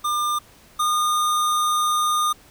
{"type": "tone pair in turn", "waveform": "square", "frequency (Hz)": [1200, 1219.6], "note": ["D6", "D#6"], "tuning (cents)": [37, -35], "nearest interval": "unison", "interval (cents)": 28, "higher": "second", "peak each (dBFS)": [-21, -19], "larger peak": "second", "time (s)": [[0.04, 0.39], [0.79, 2.33]], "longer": "second", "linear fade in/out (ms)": 10, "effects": ["pink hiss -51 dBFS RMS until 2.5 s"]}